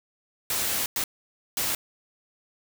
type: noise bursts at uneven times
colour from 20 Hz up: white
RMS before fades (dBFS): -27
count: 3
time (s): 0.5-0.86 / 0.96-1.04 / 1.57-1.75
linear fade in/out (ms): 2
effects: none